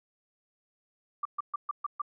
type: tone bursts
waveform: sine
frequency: 1174.7 Hz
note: D6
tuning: in tune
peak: -28 dBFS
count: 6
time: 1.23-2.018 s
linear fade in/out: 5 ms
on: 23 ms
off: 130 ms
effects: none